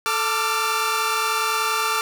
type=tone cluster; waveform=sawtooth; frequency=438.3 / 893 / 1177 / 1356 / 1406 Hz; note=A4 / A5 / D6 / E6 / F6; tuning=-7 / +25 / +3 / +49 / +11 cents; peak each=-27 / -25 / -20 / -22 / -26 dBFS; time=0.06-2.01 s; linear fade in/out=0 ms; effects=none

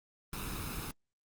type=noise with comb filter; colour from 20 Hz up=pink; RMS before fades=-39 dBFS; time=0.33-0.91 s; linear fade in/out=2 ms; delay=0.78 ms; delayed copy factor=+0.6; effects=Opus 32 kbps

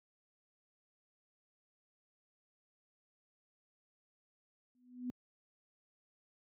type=tone with exponential growth; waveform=sine; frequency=248.4 Hz; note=B3; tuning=10 cents sharp; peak=-34 dBFS; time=4.75-5.1 s; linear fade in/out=0 ms; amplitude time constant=76 ms; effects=high-pass 100 Hz 12 dB/octave

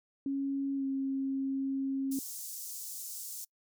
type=tone with pitch glide; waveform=sine; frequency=275.3 to 270.1 Hz; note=C#4 to C#4; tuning=-12 to -45 cents; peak=-30 dBFS; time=0.26-2.19 s; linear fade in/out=2 ms; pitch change=-33 cents; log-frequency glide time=0.76-0.84 s
type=high-pass noise; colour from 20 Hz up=pink; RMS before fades=-42 dBFS; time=2.11-3.45 s; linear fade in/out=10 ms; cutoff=6100 Hz; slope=24 dB/octave
effects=noise-tail reverb RT60 0.1 s tail -25 dB re dry

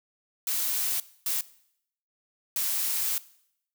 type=noise bursts at uneven times; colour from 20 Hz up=blue; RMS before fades=-28 dBFS; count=3; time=0.47-1 / 1.26-1.41 / 2.56-3.18 s; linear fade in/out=2 ms; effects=noise-tail reverb RT60 0.7 s tail -19 dB re dry

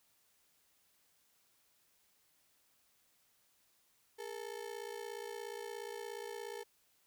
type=ring-modulated tone; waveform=35% pulse; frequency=440 Hz; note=A4; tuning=in tune; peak=-38 dBFS; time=4.18-6.64 s; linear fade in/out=20 ms; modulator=28.5 Hz; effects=white hiss -73 dBFS RMS until 7.06 s

